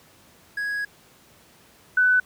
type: tone pair in turn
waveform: triangle / sine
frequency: 1661.2 / 1498.3 Hz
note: G#6 / F#6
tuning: 0 / +21 cents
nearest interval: major second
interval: 179 cents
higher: first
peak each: -23 / -15 dBFS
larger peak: second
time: 0.57-0.85 / 1.97-2.2 s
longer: first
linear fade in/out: 5 ms
effects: pink hiss -54 dBFS RMS until 2.25 s + high-pass 80 Hz 12 dB/octave